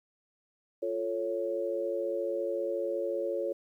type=chord; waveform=sine; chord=F augmented; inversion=none; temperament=equal; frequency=349.2 / 440 / 554.4 Hz; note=F4 / A4 / C#5; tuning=0 / 0 / 0 cents; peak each=-35 / -35 / -32 dBFS; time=0.82-3.53 s; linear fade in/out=10 ms; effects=11-bit